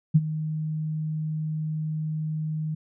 sine tone with ADSR envelope, 155.56 Hz, D#3, in tune, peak -11 dBFS, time 0.14-2.75 s, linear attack 17 ms, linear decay 40 ms, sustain -15 dB, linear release 9 ms, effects none

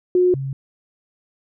sine tone pair in turn, 361.8 / 135.52 Hz, F#4 / C#3, -39 / -39 cents, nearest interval octave + perfect fourth, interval 1700 cents, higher first, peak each -12 / -23 dBFS, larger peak first, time 0.15-0.34 / 0.34-0.53 s, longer neither, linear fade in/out 2 ms, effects none

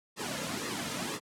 pink noise with flanger, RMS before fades -35 dBFS, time 0.16-1.2 s, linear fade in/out 50 ms, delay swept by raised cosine 1.3 to 2.7 ms, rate 2 Hz, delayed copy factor -0.7, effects high-pass 150 Hz 12 dB/octave + low-pass 10000 Hz 12 dB/octave

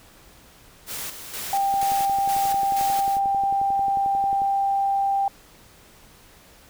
white noise with tremolo, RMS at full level -32 dBFS, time 0.86-3.2 s, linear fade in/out 50 ms, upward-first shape square, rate 2.1 Hz, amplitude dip 55%
sine tone, 790 Hz, G5, 13 cents sharp, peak -19 dBFS, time 1.53-5.28 s, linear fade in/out 2 ms
click train, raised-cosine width 2 ms, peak -25 dBFS, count 31, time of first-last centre 1.74-4.419 s, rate 11.2 Hz
effects pink hiss -51 dBFS RMS until 6.69 s

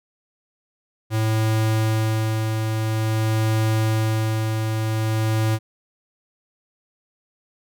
square tone with tremolo, 110 Hz, A2, in tune, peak -18 dBFS, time 1.1-5.59 s, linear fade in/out 50 ms, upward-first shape sine, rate 0.49 Hz, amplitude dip 35%, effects none

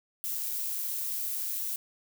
violet noise with amplitude modulation, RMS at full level -32 dBFS, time 0.24-1.76 s, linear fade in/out 0 ms, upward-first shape sine, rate 113 Hz, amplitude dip 25%, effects none

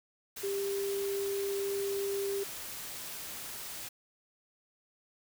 sine tone in noise, 396.9 Hz, G4, 22 cents sharp, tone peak -31 dBFS, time 0.43-2.44 s, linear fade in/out 10 ms, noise white, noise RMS -42 dBFS, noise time 0.36-3.89 s, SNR +8 dB, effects none

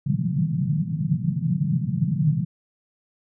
pink band-pass noise, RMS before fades -23 dBFS, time 0.06-2.45 s, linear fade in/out 5 ms, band 130 to 180 Hz, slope 48 dB/octave, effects none

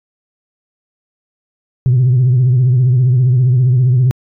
sine tone with vibrato, 126.2 Hz, B2, 38 cents sharp, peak -6 dBFS, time 1.86-4.11 s, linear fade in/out 0 ms, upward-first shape triangle, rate 15 Hz, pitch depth 110 cents each way, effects tanh soft clip ceiling -5 dBFS

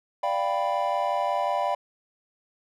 triangle chord, G dominant seventh, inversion second, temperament equal, 587.3 / 698.5 / 784 / 987.8 Hz, D5 / F5 / G5 / B5, 0 / 0 / 0 / 0 cents, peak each -27 dBFS, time 0.23-1.75 s, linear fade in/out 5 ms, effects none

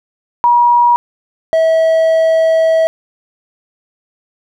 sine / triangle tone pair in turn, 959 / 647.6 Hz, A#5 / E5, +49 / -31 cents, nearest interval perfect fifth, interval 680 cents, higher first, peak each -6 dBFS, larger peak neither, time 0.44-0.96 / 1.53-2.87 s, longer second, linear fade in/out 0 ms, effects none

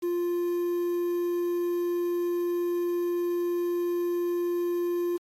triangle tone with quantisation, 349.2 Hz, F4, in tune, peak -23 dBFS, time 0.02-5.18 s, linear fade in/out 20 ms, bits 8, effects AAC 48 kbps

